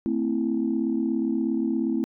sine chord, A minor, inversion none, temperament equal with one note detuned, 224.6 / 261.6 / 329.6 Hz, A3 / C4 / E4, +36 / 0 / 0 cents, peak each -26 / -26 / -26 dBFS, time 0.06-2.04 s, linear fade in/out 0 ms, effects tanh soft clip ceiling -14 dBFS

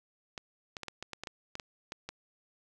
clicks, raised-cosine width 0.2 ms, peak -22 dBFS, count 12, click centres 0.378 / 0.768 / 0.833 / 0.883 / 1.026 / 1.133 / 1.236 / 1.272 / 1.554 / 1.598 / 1.921 / 2.09 s, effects none

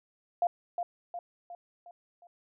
sine tone with echo, 698.5 Hz, F5, in tune, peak -23 dBFS, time 0.42-0.47 s, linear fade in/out 2 ms, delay 360 ms, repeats 5, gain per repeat -6 dB, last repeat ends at 2.27 s, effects none

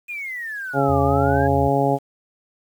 sine exponential two-way sweep, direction down then up, 2489 to 1154 to 1671 Hz, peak -27 dBFS, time 0.08-1.48 s, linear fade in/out 20 ms, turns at 1.01 s
harmonic tone, 138.59 Hz, C#3, in tune, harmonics 1 / 2 / 3 / 4 / 5 / 6, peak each -23 / -23 / -23 / -23 / -23 / -23 dBFS, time 0.73-1.99 s, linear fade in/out 50 ms
sine tone with vibrato, 84.7 Hz, E2, 48 cents sharp, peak -23 dBFS, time 0.88-1.69 s, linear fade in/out 20 ms, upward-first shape sine, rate 3.6 Hz, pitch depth 58 cents each way
effects 8-bit

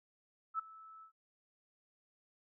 sine tone with ADSR envelope, 1309 Hz, E6, 13 cents flat, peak -31 dBFS, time 0.54-1.12 s, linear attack 50 ms, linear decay 9 ms, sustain -21 dB, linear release 93 ms, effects none

